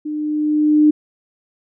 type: tone with level ramp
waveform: sine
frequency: 302 Hz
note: D4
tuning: 48 cents sharp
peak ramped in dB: -22 to -7 dBFS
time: 0.05-0.91 s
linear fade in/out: 10 ms
effects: none